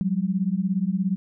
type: beating tone pair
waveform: sine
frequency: 180.7 / 197.7 Hz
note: F#3 / G3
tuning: -41 / +15 cents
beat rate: 17 Hz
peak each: -24 dBFS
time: 0.01-1.16 s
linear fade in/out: 0 ms
effects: none